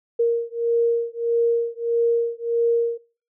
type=beating tone pair; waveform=sine; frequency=466.2 / 467.8 Hz; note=A#4 / A#4; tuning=0 / +6 cents; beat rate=1.6 Hz; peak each=-21 dBFS; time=0.19-2.98 s; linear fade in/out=10 ms; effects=noise-tail reverb RT60 0.4 s tail -23 dB re dry